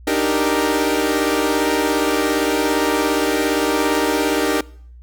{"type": "chord", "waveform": "sawtooth", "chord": "Eb major seventh", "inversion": "third", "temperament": "equal", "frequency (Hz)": [293.7, 311.1, 392, 466.2], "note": ["D4", "Eb4", "G4", "Bb4"], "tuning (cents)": [0, 0, 0, 0], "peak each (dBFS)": -18, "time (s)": [0.07, 4.61], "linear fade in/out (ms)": 5, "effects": ["noise-tail reverb RT60 0.6 s tail -23 dB re dry", "added 60 Hz sine -38 dBFS peak until 5.02 s"]}